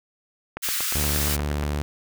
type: click train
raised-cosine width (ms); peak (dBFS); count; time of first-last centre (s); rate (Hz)
0.5; -15; 10; 0.57-1.633; 8.47
type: high-pass noise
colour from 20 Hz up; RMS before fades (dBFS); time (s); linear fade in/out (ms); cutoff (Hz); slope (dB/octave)
white; -26; 0.62-1.37; 20; 1200; 48
type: tone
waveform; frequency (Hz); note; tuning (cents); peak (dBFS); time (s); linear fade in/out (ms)
sawtooth; 73.42; D2; 0; -20; 0.95-1.82; 0
effects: none